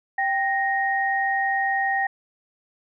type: tone pair together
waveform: sine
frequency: 783.3 / 1864.7 Hz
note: G5 / A#6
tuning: -2 / 0 cents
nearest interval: octave + minor third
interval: 1502 cents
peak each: -23 dBFS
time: 0.18-2.07 s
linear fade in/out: 5 ms
effects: none